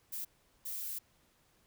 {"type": "noise bursts at uneven times", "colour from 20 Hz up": "violet", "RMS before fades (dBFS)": -40, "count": 2, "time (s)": [[0.12, 0.25], [0.65, 0.99]], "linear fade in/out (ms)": 10, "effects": ["pink hiss -70 dBFS RMS until 1.66 s"]}